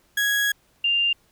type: tone pair in turn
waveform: 35% pulse / sine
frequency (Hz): 1661.2 / 2794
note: G#6 / F7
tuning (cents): 0 / 0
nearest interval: major sixth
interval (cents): 900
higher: second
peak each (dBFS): -18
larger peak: neither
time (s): 0.17-0.52 / 0.84-1.13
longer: first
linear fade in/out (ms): 5
effects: pink hiss -62 dBFS RMS until 1.31 s